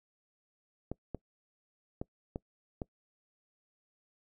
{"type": "clicks", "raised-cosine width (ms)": 2, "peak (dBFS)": -23, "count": 5, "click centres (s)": [0.916, 1.147, 2.015, 2.359, 2.818], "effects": ["noise-tail reverb RT60 0.1 s tail -24 dB re dry"]}